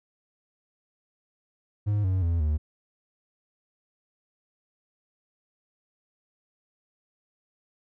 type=tone with pitch steps; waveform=triangle; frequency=103.83 / 93.58 / 84.34 / 76.01 Hz; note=G#2 / F#2 / E2 / D#2; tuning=0 / +20 / +40 / -40 cents; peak=-20 dBFS; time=1.86-2.58 s; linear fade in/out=20 ms; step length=180 ms; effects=none